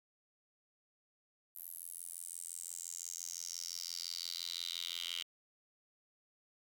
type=tone with high-pass filter sweep; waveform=10% pulse; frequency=85.8 Hz; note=F2; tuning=30 cents flat; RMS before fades=-44 dBFS; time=1.55-5.23 s; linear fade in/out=10 ms; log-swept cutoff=12000 to 3100 Hz; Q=5.1; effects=none